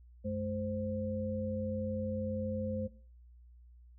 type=tone cluster; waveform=sine; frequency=92.6 / 214.2 / 521 Hz; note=F#2 / A3 / C5; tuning=+2 / -46 / -7 cents; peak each=-39 / -36 / -38 dBFS; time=0.24-2.88 s; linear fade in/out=20 ms; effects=noise-tail reverb RT60 0.4 s tail -18 dB re dry + added 60 Hz sine -54 dBFS peak until 3.98 s